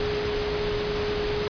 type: tone in noise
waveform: sine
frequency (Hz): 417.4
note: G#4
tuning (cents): +9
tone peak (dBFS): -26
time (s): 0-1.48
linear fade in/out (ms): 2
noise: pink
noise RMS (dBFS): -30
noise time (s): 0-1.48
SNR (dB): +1
effects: resampled to 11025 Hz